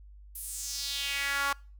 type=tone with high-pass filter sweep; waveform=sawtooth; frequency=280.2 Hz; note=C#4; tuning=19 cents sharp; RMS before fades=-33 dBFS; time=0.35-1.53 s; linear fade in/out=5 ms; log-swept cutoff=12000 to 1100 Hz; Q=2.7; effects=noise-tail reverb RT60 0.4 s tail -25 dB re dry + added 50 Hz sine -48 dBFS peak until 1.79 s